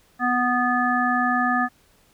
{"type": "harmonic tone", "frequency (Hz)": 246.9, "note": "B3", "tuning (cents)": 0, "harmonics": [1, 3, 5, 7], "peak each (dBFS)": [-24, -24, -24, -24], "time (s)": [0.19, 1.69], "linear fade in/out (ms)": 50, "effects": ["pink hiss -59 dBFS RMS until 2.13 s"]}